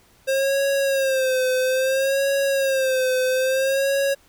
square tone with vibrato, 532 Hz, C5, 29 cents sharp, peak -19 dBFS, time 0.27-4.15 s, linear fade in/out 20 ms, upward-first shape sine, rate 0.6 Hz, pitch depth 67 cents each way, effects pink hiss -56 dBFS RMS until 4.28 s

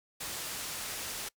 white low-pass noise, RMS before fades -39 dBFS, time 0.2-1.29 s, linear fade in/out 10 ms, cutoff 11000 Hz, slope 12 dB/octave, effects noise-tail reverb RT60 0.1 s tail -23 dB re dry

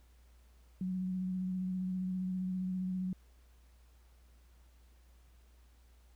sine tone with vibrato, 185 Hz, F#3, in tune, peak -33 dBFS, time 0.81-3.13 s, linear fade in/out 2 ms, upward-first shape sine, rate 15 Hz, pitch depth 20 cents each way, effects added 60 Hz sine -59 dBFS peak until 6.15 s + pink hiss -71 dBFS RMS until 6.15 s

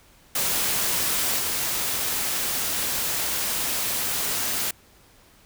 white noise with level steps, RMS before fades -24 / -26 dBFS, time 0.35-4.71 s, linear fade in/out 5 ms, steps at 1.38 s, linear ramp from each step 10 ms, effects pink hiss -55 dBFS RMS until 5.45 s

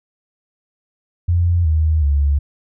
sine tone with pitch steps, 86.7 / 78.59 / 71.24 Hz, F2 / D#2 / C#2, -12 / +18 / +48 cents, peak -12 dBFS, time 1.28-2.39 s, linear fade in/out 10 ms, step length 370 ms, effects none

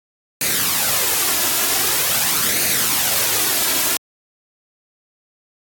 white noise with flanger, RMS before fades -18 dBFS, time 0.41-3.97 s, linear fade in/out 2 ms, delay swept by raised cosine 0.45 to 3.05 ms, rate 0.45 Hz, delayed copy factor +0.5, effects high-pass 100 Hz 12 dB/octave + AAC 64 kbps

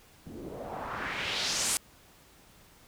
white noise with low-pass filter sweep, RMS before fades -34 dBFS, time 0.26-1.77 s, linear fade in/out 0 ms, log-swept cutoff 240 to 10000 Hz, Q 2.1, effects pink hiss -58 dBFS RMS until 2.87 s

